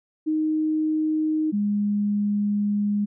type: tone pair in turn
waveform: sine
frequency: 311.1 / 205.7 Hz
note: D#4 / G#3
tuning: 0 / -16 cents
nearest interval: perfect fifth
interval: 716 cents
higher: first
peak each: -20 / -20 dBFS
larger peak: neither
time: 0.26-1.52 / 1.52-3.06 s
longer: second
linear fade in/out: 20 ms
effects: none